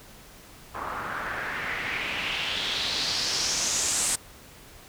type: noise with low-pass filter sweep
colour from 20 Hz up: white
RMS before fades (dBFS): -29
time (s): 0.74-4.16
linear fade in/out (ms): 10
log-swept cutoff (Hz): 1100 to 8600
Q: 3.3
effects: pink hiss -49 dBFS RMS until 4.88 s